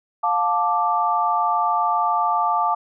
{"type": "chord", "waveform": "sine", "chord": "D minor", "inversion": "first", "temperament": "equal with one note detuned", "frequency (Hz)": [707.4, 880, 1174.7], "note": ["F5", "A5", "D6"], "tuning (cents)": [22, 0, 0], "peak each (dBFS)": [-23, -21, -21], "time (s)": [0.23, 2.75], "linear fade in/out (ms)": 10, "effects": []}